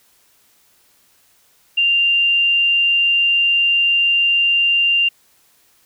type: tone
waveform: sine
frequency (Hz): 2787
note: F7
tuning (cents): -4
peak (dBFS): -12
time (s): 1.77-5.09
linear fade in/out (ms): 10
effects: white hiss -56 dBFS RMS until 5.85 s